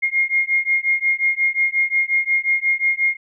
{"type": "beating tone pair", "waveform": "sine", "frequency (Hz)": [2133, 2138.6], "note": ["C7", "C7"], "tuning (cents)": [33, 37], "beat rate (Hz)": 5.6, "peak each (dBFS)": -19, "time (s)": [0.02, 3.17], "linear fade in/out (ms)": 20, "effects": []}